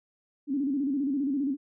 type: tone with vibrato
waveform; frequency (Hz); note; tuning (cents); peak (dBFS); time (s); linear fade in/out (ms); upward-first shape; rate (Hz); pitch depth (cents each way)
sine; 277.2; C#4; 0; -25; 0.47-1.57; 50; square; 15; 87
effects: none